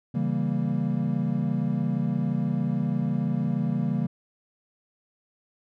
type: chord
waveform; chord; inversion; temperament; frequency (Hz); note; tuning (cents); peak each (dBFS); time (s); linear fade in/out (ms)
triangle; C# diminished seventh; none; equal; 138.59 / 164.81 / 196 / 233.1; C#3 / E3 / G3 / Bb3; 0 / 0 / 0 / 0; -27; 0.14-4.07; 10
effects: none